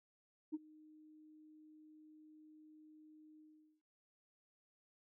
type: tone with ADSR envelope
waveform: sine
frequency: 308.7 Hz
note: D#4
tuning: 14 cents flat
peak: -35 dBFS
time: 0.52-3.82 s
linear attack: 24 ms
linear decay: 30 ms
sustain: -24 dB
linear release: 420 ms
effects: tanh soft clip ceiling -34 dBFS